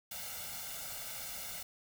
white noise with comb filter, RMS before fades -43 dBFS, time 0.11-1.63 s, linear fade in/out 5 ms, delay 1.4 ms, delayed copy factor +0.8, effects none

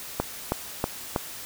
click train, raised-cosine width 1 ms, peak -9 dBFS, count 4, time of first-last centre 0.2-1.162 s, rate 3.12 Hz, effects white hiss -39 dBFS RMS until 1.45 s

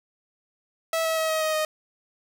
sawtooth tone with pitch steps, 652 / 645.6 / 639.3 / 633.1 / 626.9 / 620.8 Hz, E5 / E5 / D#5 / D#5 / D#5 / D#5, -19 / -36 / +47 / +30 / +13 / -4 cents, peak -19 dBFS, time 0.93-1.65 s, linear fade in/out 2 ms, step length 120 ms, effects none

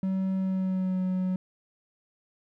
triangle tone with pitch glide, 190.1 to 185.12 Hz, F#3 to F#3, +47 to +1 cents, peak -23 dBFS, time 0.03-1.36 s, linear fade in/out 2 ms, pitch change -46 cents, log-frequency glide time 0.36-1.01 s, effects none

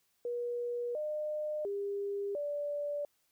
sine tone with pitch steps, 481.2 / 606 / 401.9 / 582 Hz, B4 / D#5 / G4 / D5, -45 / -46 / +43 / -16 cents, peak -33 dBFS, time 0.25-3.05 s, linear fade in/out 2 ms, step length 700 ms, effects white hiss -75 dBFS RMS until 3.31 s

